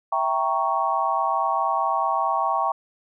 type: chord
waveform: sine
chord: E diminished seventh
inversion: none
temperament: equal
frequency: 659.3 / 784 / 932.3 / 1108.7 Hz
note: E5 / G5 / Bb5 / Db6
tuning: 0 / 0 / 0 / 0 cents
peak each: -28 / -25 / -26 / -24 dBFS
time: 0.12-2.72 s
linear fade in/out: 5 ms
effects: none